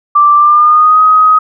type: tone with pitch glide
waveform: sine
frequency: 1174.7 to 1259 Hz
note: D6 to D#6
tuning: 0 to +20 cents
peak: -3 dBFS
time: 0.15-1.39 s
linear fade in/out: 10 ms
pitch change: +120 cents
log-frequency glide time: 0.36-1.01 s
effects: none